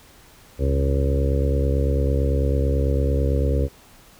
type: harmonic tone with a mistuned harmonic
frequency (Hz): 69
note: C#2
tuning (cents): -7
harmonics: 1 / 2 / 3 / 4 / 5 / 6 / 7 / 8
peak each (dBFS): -19 / -26 / -35 / -29 / -35 / -30 / -28 / -31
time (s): 0.58-3.69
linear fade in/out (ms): 50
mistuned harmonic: 1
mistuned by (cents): +63
effects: pink hiss -50 dBFS RMS until 4.19 s